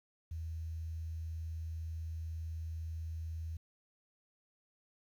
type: tone with quantisation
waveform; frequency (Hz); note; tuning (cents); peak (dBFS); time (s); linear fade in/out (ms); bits
sine; 81; E2; -30; -38; 0.31-3.57; 5; 11
effects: none